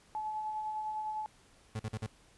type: tone with tremolo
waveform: sine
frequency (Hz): 860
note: A5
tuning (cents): -40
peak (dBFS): -33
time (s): 0.15-1.26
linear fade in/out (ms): 0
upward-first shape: sine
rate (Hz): 9.9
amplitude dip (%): 30
type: tone bursts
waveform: 35% pulse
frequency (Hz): 109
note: A2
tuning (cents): -16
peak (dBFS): -33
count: 4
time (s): 1.75-2.066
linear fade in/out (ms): 5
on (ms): 46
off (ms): 44
effects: pink hiss -63 dBFS RMS until 2.37 s + resampled to 24000 Hz